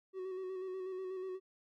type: tone with vibrato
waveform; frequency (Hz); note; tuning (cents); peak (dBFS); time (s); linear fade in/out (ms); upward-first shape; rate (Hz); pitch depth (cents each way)
triangle; 374.4; F#4; +20; -37; 0.13-1.4; 50; square; 8.2; 26
effects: none